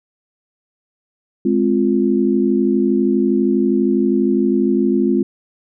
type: chord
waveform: sine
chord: F minor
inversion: first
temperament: just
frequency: 209.5 / 261.9 / 349.2 Hz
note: Ab3 / C4 / F4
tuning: +15 / +2 / 0 cents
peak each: -17 dBFS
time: 1.45-5.23 s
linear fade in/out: 5 ms
effects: none